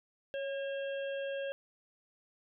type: harmonic tone with a mistuned harmonic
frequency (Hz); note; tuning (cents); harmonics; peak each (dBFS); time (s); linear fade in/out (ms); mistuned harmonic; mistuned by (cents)
541; C#5; -42; 1 / 3 / 5 / 6; -35 / -45 / -49 / -51; 0.34-1.52; 0; 1; +36
effects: none